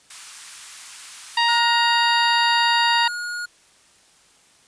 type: high-pass noise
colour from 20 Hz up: white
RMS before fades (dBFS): -38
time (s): 0.1-1.59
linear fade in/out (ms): 5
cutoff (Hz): 1000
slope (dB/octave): 24
type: harmonic tone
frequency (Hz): 937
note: A#5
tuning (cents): +9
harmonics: 1 / 2 / 3 / 4 / 5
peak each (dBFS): -19 / -22 / -24 / -25 / -26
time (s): 1.37-3.08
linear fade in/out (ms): 5
type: tone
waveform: square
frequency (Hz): 1438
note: F#6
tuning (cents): -50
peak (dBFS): -27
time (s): 1.48-3.46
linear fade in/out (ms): 10
effects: white hiss -55 dBFS RMS until 4.67 s + resampled to 22050 Hz